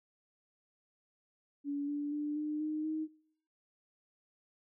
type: tone with pitch steps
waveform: sine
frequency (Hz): 285.4 / 290.7 / 296.1 / 301.7 / 307.3 / 313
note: D4 / D4 / D4 / D4 / D#4 / D#4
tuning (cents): -49 / -18 / +14 / +47 / -21 / +10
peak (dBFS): -33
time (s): 1.64-3.08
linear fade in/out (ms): 50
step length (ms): 240
effects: noise-tail reverb RT60 0.8 s tail -24 dB re dry